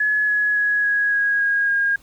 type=tone with pitch steps; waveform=sine; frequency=1699 / 1686.3 / 1673.7 / 1661.2 / 1648.7 / 1636.4 / 1624.2 Hz; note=G#6 / G#6 / G#6 / G#6 / G#6 / G#6 / G#6; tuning=+39 / +26 / +13 / 0 / -13 / -26 / -39 cents; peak=-16 dBFS; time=0-1.96 s; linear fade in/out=5 ms; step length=280 ms; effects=pink hiss -53 dBFS RMS until 2.02 s